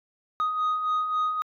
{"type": "beating tone pair", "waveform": "sine", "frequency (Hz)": [1244.5, 1248.2], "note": ["D#6", "D#6"], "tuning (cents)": [0, 5], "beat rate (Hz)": 3.7, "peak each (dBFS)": [-30, -22], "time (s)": [0.4, 1.42], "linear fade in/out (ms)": 0, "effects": ["tanh soft clip ceiling -21 dBFS"]}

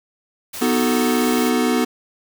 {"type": "noise", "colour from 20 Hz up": "white", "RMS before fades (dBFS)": -31, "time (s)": [0.53, 1.5], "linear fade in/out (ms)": 10}
{"type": "chord", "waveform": "square", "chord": "B dominant seventh", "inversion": "none", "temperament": "equal", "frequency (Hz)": [246.9, 311.1, 370, 440], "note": ["B3", "D#4", "F#4", "A4"], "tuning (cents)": [0, 0, 0, 0], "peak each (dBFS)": [-19, -25, -25, -24], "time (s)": [0.61, 1.85], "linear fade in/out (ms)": 10}
{"effects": []}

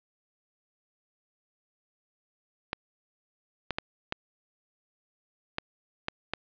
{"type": "clicks", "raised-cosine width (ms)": 0.3, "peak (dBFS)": -13, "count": 7, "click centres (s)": [2.731, 3.707, 3.785, 4.124, 5.584, 6.084, 6.336], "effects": ["resampled to 11025 Hz", "8-bit"]}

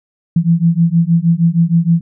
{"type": "beating tone pair", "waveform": "sine", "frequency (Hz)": [164.81, 171.21], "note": ["E3", "F3"], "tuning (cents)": [0, -34], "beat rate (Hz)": 6.4, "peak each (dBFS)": -12, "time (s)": [0.36, 2.01], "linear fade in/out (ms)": 5, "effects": []}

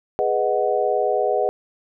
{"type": "chord", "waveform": "sine", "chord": "G# minor seventh", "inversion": "none", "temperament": "equal", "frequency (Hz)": [415.3, 493.9, 622.3, 740], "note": ["G#4", "B4", "D#5", "F#5"], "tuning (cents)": [0, 0, 0, 0], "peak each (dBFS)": -23, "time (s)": [0.19, 1.49], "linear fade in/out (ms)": 0, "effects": []}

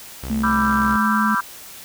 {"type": "tone", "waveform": "sawtooth", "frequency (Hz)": 65.41, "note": "C2", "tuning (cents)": 0, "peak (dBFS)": -24, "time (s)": [0.23, 0.97], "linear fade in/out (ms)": 5}
{"type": "tone with pitch glide", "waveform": "sine", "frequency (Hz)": [220, 215], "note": ["A3", "A3"], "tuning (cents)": [0, -40], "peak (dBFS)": -19, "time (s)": [0.3, 1.35], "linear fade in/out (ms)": 5, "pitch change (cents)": -40, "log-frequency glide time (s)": [0.49, 0.63]}
{"type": "chord", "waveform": "sine", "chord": "E minor seventh", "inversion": "second", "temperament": "equal with one note detuned", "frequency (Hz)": [987.8, 1174.7, 1347.8, 1568], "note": ["B5", "D6", "E6", "G6"], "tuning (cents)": [0, 0, 38, 0], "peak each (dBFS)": -23, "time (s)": [0.43, 1.41], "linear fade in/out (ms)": 10}
{"effects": ["white hiss -39 dBFS RMS until 1.84 s"]}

